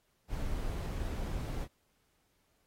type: noise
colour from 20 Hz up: brown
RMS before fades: -36 dBFS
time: 0.28-1.68 s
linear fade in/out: 50 ms
effects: pink hiss -75 dBFS RMS until 2.66 s + AAC 48 kbps

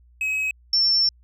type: tone pair in turn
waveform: triangle / sine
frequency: 2551 / 5405 Hz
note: D#7 / E8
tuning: +43 / +42 cents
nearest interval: octave + minor second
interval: 1299 cents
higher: second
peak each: -20 / -16 dBFS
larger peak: second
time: 0.21-0.51 / 0.73-1.09 s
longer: second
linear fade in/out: 2 ms
effects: added 60 Hz sine -51 dBFS peak until 1.23 s

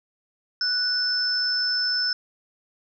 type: tone pair together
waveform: sine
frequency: 1480 / 5274 Hz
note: F#6 / E8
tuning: 0 / 0 cents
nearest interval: octave + minor seventh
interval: 2200 cents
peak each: -28 / -22 dBFS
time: 0.61-2.13 s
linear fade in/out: 2 ms
effects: none

